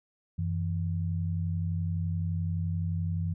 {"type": "tone pair together", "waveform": "sine", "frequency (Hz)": [92.4, 164.07], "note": ["F#2", "E3"], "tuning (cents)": [-2, -8], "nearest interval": "minor seventh", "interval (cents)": 994, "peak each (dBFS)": [-29, -32], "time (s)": [0.38, 3.34], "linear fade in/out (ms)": 10, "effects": []}